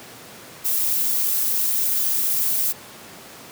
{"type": "noise with amplitude modulation", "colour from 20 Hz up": "violet", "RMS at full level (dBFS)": -18, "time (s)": [0.64, 2.73], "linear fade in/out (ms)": 20, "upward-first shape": "sine", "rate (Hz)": 222, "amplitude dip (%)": 70, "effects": ["pink hiss -41 dBFS RMS until 3.51 s", "high-pass 150 Hz 12 dB/octave"]}